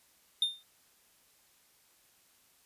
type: tone with exponential decay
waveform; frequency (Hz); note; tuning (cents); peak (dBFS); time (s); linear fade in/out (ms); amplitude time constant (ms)
triangle; 3628; A#7; -48; -21; 0.42-0.63; 2; 44
effects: white hiss -66 dBFS RMS until 2.65 s + resampled to 32000 Hz

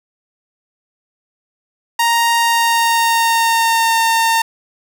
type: tone with pitch glide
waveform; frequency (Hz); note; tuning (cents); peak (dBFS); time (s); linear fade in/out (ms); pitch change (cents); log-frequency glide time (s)
sawtooth; 932.3 to 910.5; A#5 to A#5; 0 to -41; -8; 1.99-4.42; 5; -41; 2.35-3.98
effects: none

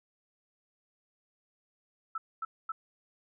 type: tone bursts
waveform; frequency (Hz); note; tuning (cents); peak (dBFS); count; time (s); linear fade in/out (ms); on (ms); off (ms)
sine; 1318.5; E6; 0; -32; 3; 2.15-2.72; 5; 30; 240
effects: none

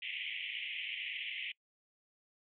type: band-pass noise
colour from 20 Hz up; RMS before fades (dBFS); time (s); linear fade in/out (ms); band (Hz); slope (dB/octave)
white; -41; 0.02-1.52; 5; 2000 to 3200; 96
effects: noise-tail reverb RT60 0.1 s tail -24 dB re dry

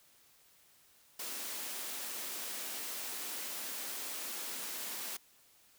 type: high-pass noise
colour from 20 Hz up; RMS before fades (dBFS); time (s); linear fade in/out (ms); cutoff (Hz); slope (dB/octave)
white; -41; 1.19-5.17; 5; 200; 48
effects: white hiss -65 dBFS RMS until 5.78 s

